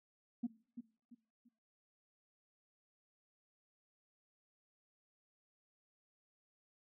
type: tone with echo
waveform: sine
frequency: 237.9 Hz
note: A#3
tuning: 35 cents sharp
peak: -33 dBFS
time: 0.43-0.47 s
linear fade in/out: 10 ms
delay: 340 ms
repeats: 3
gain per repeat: -10 dB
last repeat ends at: 1.49 s
effects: noise-tail reverb RT60 0.5 s tail -20 dB re dry + tanh soft clip ceiling -31 dBFS

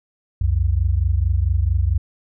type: tone pair together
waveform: sine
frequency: 64.6 / 89.07 Hz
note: C2 / F2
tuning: -21 / +35 cents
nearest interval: tritone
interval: 556 cents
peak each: -18 dBFS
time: 0.41-1.98 s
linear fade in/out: 5 ms
effects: none

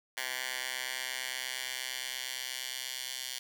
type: tone with high-pass filter sweep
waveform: 10% pulse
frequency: 128.6 Hz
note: C3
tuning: 30 cents flat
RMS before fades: -38 dBFS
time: 0.17-3.39 s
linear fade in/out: 5 ms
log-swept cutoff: 1700 to 3400 Hz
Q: 1.1
effects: none

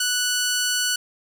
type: tone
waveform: 10% pulse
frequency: 1480 Hz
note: F#6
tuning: in tune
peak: -12 dBFS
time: 0-0.96 s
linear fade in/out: 5 ms
effects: none

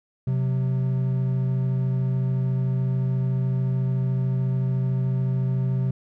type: tone pair together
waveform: triangle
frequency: 129.82 / 183.6 Hz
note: C3 / F#3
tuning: -13 / -13 cents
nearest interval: tritone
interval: 600 cents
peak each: -19 / -28 dBFS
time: 0.27-5.91 s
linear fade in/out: 5 ms
effects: none

